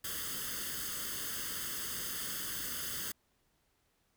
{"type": "noise with comb filter", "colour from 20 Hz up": "white", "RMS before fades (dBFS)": -39, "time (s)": [0.04, 3.12], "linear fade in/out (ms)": 5, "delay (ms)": 0.62, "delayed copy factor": 0.8, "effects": ["pink hiss -75 dBFS RMS until 4.16 s"]}